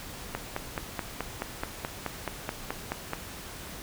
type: click train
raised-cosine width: 0.5 ms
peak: -15 dBFS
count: 14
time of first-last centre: 0.35-3.134 s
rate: 4.67 Hz
effects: pink hiss -42 dBFS RMS until 3.82 s